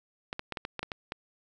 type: clicks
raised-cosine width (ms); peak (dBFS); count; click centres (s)
0.3; -18; 9; 0.329 / 0.394 / 0.523 / 0.572 / 0.651 / 0.793 / 0.83 / 0.918 / 1.121
effects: none